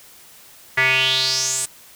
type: tone with band-pass filter sweep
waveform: square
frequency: 130.81 Hz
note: C3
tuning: in tune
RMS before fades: -19 dBFS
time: 0.77-1.66 s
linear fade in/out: 10 ms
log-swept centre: 1900 to 8800 Hz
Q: 5.4
effects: white hiss -46 dBFS RMS until 1.95 s